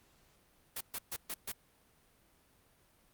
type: noise bursts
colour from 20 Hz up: white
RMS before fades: -39 dBFS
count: 5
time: 0.76-1.52 s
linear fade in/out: 5 ms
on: 48 ms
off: 130 ms
effects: pink hiss -68 dBFS RMS until 3.13 s + Opus 48 kbps